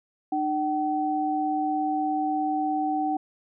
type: tone pair together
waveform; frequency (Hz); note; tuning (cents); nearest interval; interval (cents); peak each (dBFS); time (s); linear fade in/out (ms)
sine; 302.8 / 761.6; D#4 / F#5; -47 / +50; octave + major third; 1597; -27 / -25; 0.32-3.17; 5
effects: none